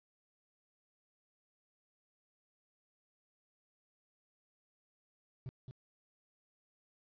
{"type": "tone with echo", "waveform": "triangle", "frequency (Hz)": 129.2, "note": "C3", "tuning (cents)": -21, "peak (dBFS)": -38, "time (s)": [5.46, 5.49], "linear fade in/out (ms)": 0, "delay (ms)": 220, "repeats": 1, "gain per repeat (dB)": -5, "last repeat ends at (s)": 5.71, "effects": ["resampled to 11025 Hz", "12-bit"]}